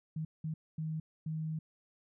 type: tone bursts at uneven times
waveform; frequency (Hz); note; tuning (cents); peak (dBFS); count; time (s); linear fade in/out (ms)
sine; 157.7; D#3; +24; -34; 4; 0.16-0.25 / 0.44-0.54 / 0.78-1 / 1.26-1.59; 5
effects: none